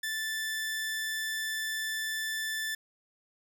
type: tone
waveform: sawtooth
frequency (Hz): 1759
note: A6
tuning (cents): -1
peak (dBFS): -28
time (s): 0.03-2.75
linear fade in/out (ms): 5
effects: none